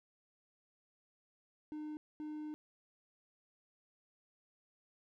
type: tone bursts at uneven times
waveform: triangle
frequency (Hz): 304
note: D#4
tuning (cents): -40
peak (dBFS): -39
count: 2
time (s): 1.72-1.97 / 2.2-2.54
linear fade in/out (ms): 0
effects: none